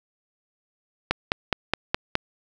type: click train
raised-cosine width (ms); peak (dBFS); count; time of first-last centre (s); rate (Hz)
0.3; -4; 6; 1.11-2.154; 4.79
effects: none